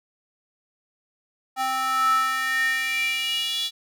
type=tone with high-pass filter sweep; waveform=square; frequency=261.6 Hz; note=C4; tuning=in tune; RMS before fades=-24 dBFS; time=1.56-3.71 s; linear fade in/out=50 ms; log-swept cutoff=920 to 3600 Hz; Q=7.3; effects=none